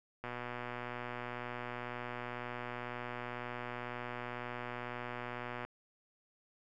click train, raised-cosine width 0.5 ms, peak -26 dBFS, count 661, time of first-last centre 0.24-5.65 s, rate 122 Hz, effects none

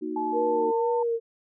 sine chord, D# minor, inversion second, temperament equal, 233.1 / 311.1 / 370 Hz, A#3 / D#4 / F#4, 0 / 0 / 0 cents, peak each -37 / -31 / -33 dBFS, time 0.01-0.72 s, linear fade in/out 20 ms
sine tone with pitch glide, 861 to 898.1 Hz, A5 to A5, -38 to +35 cents, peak -27 dBFS, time 0.16-1.03 s, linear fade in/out 5 ms, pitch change +73 cents, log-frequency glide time 0.33-0.72 s
sine tone with vibrato, 469.1 Hz, A#4, 11 cents sharp, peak -23 dBFS, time 0.32-1.2 s, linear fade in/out 50 ms, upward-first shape sine, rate 2 Hz, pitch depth 38 cents each way
effects none

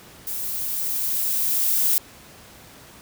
violet noise with level ramp, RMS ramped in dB -29 to -19 dBFS, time 0.27-1.98 s, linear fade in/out 0 ms, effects pink hiss -46 dBFS RMS until 3.01 s + high-pass 60 Hz 12 dB/octave

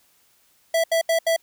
square tone bursts, 659.3 Hz, E5, in tune, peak -18 dBFS, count 4, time 0.74-1.364 s, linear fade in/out 5 ms, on 99 ms, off 76 ms, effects white hiss -61 dBFS RMS until 1.42 s

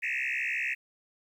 sine tone with frequency modulation, 2236 Hz, C#7, 14 cents sharp, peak -27 dBFS, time 0.02-0.75 s, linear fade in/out 20 ms, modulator 66 Hz, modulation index 6.5, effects tanh soft clip ceiling -25 dBFS + 10-bit

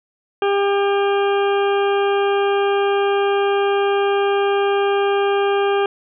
harmonic tone, 400 Hz, G4, 35 cents sharp, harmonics 1 / 2 / 3 / 4 / 6 / 7 / 8, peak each -16 / -22 / -26 / -28 / -32 / -33 / -34 dBFS, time 0.42-5.86 s, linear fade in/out 2 ms, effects none

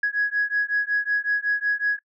sine beating tone pair, 1665 / 1670.4 Hz, G#6 / G#6, +4 / +10 cents, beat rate 5.4 Hz, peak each -23 dBFS, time 0.03-1.99 s, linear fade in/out 5 ms, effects noise-tail reverb RT60 0.1 s tail -24 dB re dry + tanh soft clip ceiling -14 dBFS

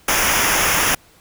pink noise with comb filter, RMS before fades -17 dBFS, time 0.08-0.95 s, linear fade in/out 5 ms, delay 0.24 ms, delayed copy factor -0.75, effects pink hiss -51 dBFS RMS until 1.2 s

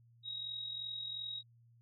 sine tone with amplitude modulation, 3799 Hz, A#7, 32 cents sharp, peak -37 dBFS, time 0.23-1.43 s, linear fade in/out 50 ms, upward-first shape sine, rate 42.8 Hz, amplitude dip 55%, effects added 117 Hz sine -62 dBFS peak until 1.81 s

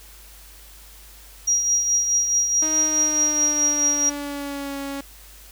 sine tone with tremolo, 5720 Hz, F8, 41 cents sharp, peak -15 dBFS, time 1.47-4.1 s, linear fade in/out 10 ms, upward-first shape triangle, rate 4.7 Hz, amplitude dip 55%
sawtooth tone with pitch glide, 311.8 to 277.8 Hz, D#4 to C#4, +4 to +4 cents, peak -24 dBFS, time 2.62-5.01 s, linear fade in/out 5 ms, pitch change -200 cents, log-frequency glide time 2.77-4.78 s
effects added 50 Hz sine -46 dBFS peak until 5.51 s + white hiss -47 dBFS RMS until 5.51 s

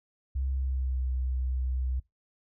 sine tone with pitch glide, 66.6 to 64 Hz, C2 to C2, +31 to -38 cents, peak -26 dBFS, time 0.35-2 s, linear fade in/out 10 ms, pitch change -69 cents, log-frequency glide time 0.53-1.01 s, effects noise-tail reverb RT60 0.2 s tail -23 dB re dry + tanh soft clip ceiling -22 dBFS

